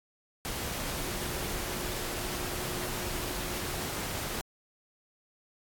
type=tone in noise; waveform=sine; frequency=360 Hz; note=F#4; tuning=47 cents flat; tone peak=-43 dBFS; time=0.96-3.86 s; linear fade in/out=0 ms; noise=pink; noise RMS=-35 dBFS; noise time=0.45-4.41 s; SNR=-11 dB; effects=AAC 64 kbps